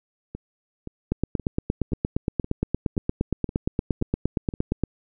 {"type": "two click trains", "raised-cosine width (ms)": 3, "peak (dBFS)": [-9, -20], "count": [33, 9], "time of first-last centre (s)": [[1.12, 4.837], [0.35, 4.538]], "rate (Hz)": [8.61, 1.91], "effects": []}